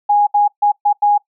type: tone bursts at uneven times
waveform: sine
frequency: 825 Hz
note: G#5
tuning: 12 cents flat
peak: -9 dBFS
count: 5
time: 0.09-0.27 / 0.34-0.48 / 0.62-0.72 / 0.85-0.93 / 1.02-1.18 s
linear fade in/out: 10 ms
effects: noise-tail reverb RT60 0.1 s tail -21 dB re dry